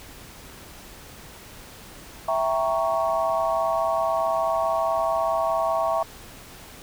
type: chord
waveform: sine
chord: E diminished seventh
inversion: none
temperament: equal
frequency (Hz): 659.3 / 784 / 932.3 / 1108.7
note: E5 / G5 / Bb5 / Db6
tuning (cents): 0 / 0 / 0 / 0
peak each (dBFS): -23 / -29 / -29 / -27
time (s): 2.28-6.03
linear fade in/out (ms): 5
effects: pink hiss -44 dBFS RMS until 6.82 s